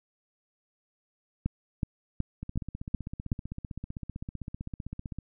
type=two click trains; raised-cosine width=5 ms; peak=-15 / -24 dBFS; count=6 / 44; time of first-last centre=1.46-3.319 / 2.43-5.186 s; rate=2.69 / 15.6 Hz; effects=none